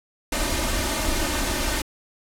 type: noise with comb filter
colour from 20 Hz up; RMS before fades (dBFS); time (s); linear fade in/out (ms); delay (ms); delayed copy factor
pink; -24; 0.32-1.82; 5; 3.3; +0.75
effects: low-pass 12000 Hz 12 dB/octave